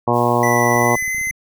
harmonic tone, 120 Hz, B2, 49 cents flat, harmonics 1 / 2 / 3 / 4 / 5 / 6 / 7 / 8 / 9, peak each -22 / -22 / -22 / -22 / -22 / -22 / -22 / -22 / -22 dBFS, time 0.07-0.96 s, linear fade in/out 10 ms
blue noise, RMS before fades -39 dBFS, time 0.12-1 s, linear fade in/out 50 ms
square tone with pitch glide, 1975.5 to 2055 Hz, B6 to C7, 0 to -32 cents, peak -20 dBFS, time 0.43-1.31 s, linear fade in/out 2 ms, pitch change +68 cents, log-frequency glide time 0.74-1.17 s
clicks, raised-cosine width 5 ms, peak -28 dBFS, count 10, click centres 0.758 / 0.832 / 0.966 / 1.025 / 1.079 / 1.147 / 1.182 / 1.213 / 1.272 / 1.309 s
effects none

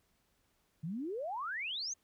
sine exponential sweep, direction up, 147.4 to 6680 Hz, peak -36 dBFS, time 0.83-1.94 s, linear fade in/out 10 ms, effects pink hiss -75 dBFS RMS until 2.03 s

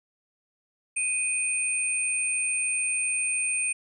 sine tone pair together, 2490 / 8873 Hz, D#7 / C#9, +1 / +1 cents, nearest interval octave + minor seventh, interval 2200 cents, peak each -27 dBFS, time 0.96-3.73 s, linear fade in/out 10 ms, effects none

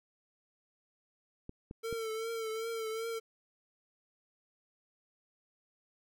clicks, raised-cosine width 3 ms, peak -30 / -30 / -29 dBFS, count 3, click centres 1.494 / 1.711 / 1.927 s
square tone with vibrato, 449.1 Hz, A4, 35 cents sharp, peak -36 dBFS, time 1.83-3.2 s, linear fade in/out 20 ms, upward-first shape triangle, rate 2.6 Hz, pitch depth 51 cents each way
effects none

